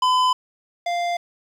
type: tone pair in turn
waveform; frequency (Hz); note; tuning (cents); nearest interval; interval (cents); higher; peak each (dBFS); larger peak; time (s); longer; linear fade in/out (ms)
square; 1011 / 696.2; B5 / F5; +40 / -6; tritone; 646; first; -16 / -22; first; 0.02-0.33 / 0.86-1.17; neither; 5
effects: low-pass 5000 Hz 12 dB/octave + 8-bit